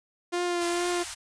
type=tone with vibrato; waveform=sawtooth; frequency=349.2 Hz; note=F4; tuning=in tune; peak=-22 dBFS; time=0.32-1.04 s; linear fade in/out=20 ms; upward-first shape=triangle; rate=2.2 Hz; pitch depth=26 cents each way
type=band-stop noise; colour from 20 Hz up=white; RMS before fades=-35 dBFS; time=0.6-1.15 s; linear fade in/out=20 ms; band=110 to 620 Hz; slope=96 dB/octave
effects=resampled to 22050 Hz